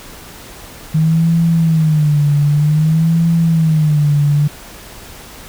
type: tone with vibrato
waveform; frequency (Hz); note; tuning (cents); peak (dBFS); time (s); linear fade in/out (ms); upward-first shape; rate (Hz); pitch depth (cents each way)
sine; 155.56; D#3; 0; -9; 0.94-4.48; 10; sine; 0.53; 120
effects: pink hiss -35 dBFS RMS until 5.48 s